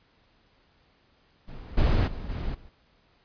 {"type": "noise with level steps", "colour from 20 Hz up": "brown", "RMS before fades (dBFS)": [-40, -21, -36, -31, -49], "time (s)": [1.47, 2.7], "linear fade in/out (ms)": 20, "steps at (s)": [1.77, 2.07, 2.29, 2.54], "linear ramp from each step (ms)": 10, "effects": ["pink hiss -64 dBFS RMS until 3.24 s", "resampled to 11025 Hz"]}